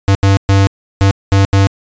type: tone bursts at uneven times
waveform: square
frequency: 98 Hz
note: G2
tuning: in tune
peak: -7 dBFS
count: 6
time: 0.08-0.15 / 0.23-0.37 / 0.49-0.67 / 1.01-1.11 / 1.32-1.45 / 1.53-1.67 s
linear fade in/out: 0 ms
effects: resampled to 16000 Hz